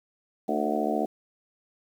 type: harmonic tone with a mistuned harmonic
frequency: 74.1 Hz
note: D2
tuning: 16 cents sharp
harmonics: 3 / 4 / 5 / 6 / 7 / 8 / 9 / 10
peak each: -31 / -31 / -34 / -33 / -37 / -35 / -31 / -31 dBFS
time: 0.48-1.06 s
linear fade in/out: 10 ms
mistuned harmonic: 5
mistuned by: -37 cents
effects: 9-bit